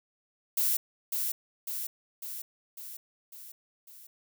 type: noise with echo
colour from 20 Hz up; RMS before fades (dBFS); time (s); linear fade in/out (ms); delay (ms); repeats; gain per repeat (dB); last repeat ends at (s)
violet; -27; 0.57-0.77; 5; 550; 6; -4; 4.07
effects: none